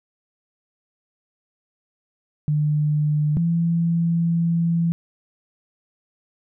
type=tone pair in turn; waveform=sine; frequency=150 / 167.97 Hz; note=D3 / E3; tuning=+37 / +33 cents; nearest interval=major second; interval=196 cents; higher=second; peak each=-17 dBFS; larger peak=neither; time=2.48-3.37 / 3.37-4.92 s; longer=second; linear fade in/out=0 ms; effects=none